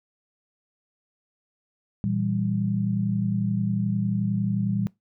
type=chord; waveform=sine; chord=E diminished; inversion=second; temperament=equal; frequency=116.54 / 164.81 / 196 Hz; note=Bb2 / E3 / G3; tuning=0 / 0 / 0 cents; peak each=-27 / -30 / -25 dBFS; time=2.04-4.87 s; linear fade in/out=0 ms; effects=noise-tail reverb RT60 0.2 s tail -23 dB re dry